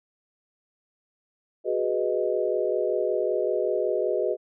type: chord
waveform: sine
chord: G# minor seventh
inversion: third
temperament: equal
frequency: 370 / 415.3 / 493.9 / 622.3 Hz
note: F#4 / G#4 / B4 / D#5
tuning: 0 / 0 / 0 / 0 cents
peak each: -28 dBFS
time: 1.64-4.37 s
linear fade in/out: 50 ms
effects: none